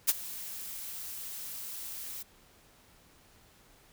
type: noise with ADSR envelope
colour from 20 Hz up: blue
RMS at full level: -22 dBFS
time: 0.07-2.23 s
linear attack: 22 ms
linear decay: 31 ms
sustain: -19 dB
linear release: 10 ms
effects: pink hiss -61 dBFS RMS until 3.92 s